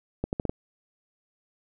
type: accelerating click train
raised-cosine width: 2 ms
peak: -14 dBFS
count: 5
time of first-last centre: 0.24-0.495 s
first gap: 89 ms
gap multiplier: 0.78
effects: none